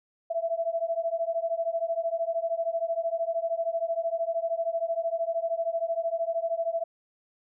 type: beating tone pair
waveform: sine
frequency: 659.3 / 672.3 Hz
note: E5 / E5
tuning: 0 / +34 cents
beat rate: 13 Hz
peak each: -29 dBFS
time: 0.3-6.84 s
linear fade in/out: 10 ms
effects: none